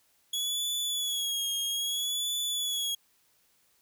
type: tone with vibrato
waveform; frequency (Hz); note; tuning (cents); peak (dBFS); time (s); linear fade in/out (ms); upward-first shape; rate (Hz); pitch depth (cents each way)
sawtooth; 3358; G#7; +18; -26; 0.33-2.95; 5; sine; 0.61; 56
effects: white hiss -68 dBFS RMS until 3.81 s